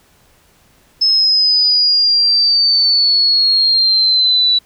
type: exponential sweep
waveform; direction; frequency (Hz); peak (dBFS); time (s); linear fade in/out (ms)
sine; down; 5210 to 3935; -9; 1.01-4.59; 10
effects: pink hiss -52 dBFS RMS until 4.65 s